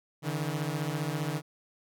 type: beating tone pair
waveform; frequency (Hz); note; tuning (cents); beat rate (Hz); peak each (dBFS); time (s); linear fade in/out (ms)
sawtooth; 144 / 159; D3 / D#3; -34 / +38; 15; -29; 0.22-1.42; 50
effects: none